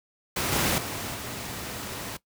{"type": "noise with level steps", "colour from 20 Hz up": "pink", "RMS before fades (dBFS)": [-27, -24, -33, -35], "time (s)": [0.36, 2.17], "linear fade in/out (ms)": 5, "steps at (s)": [0.52, 0.78, 1.14], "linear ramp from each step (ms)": 2, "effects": ["noise-tail reverb RT60 0.1 s tail -18 dB re dry", "high-pass 80 Hz 12 dB/octave"]}